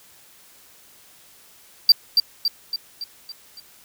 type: tone with echo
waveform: triangle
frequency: 4699 Hz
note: D8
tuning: in tune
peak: -6 dBFS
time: 1.89-1.92 s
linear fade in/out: 2 ms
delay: 280 ms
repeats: 6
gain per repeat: -5 dB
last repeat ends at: 3.6 s
effects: white hiss -51 dBFS RMS until 3.84 s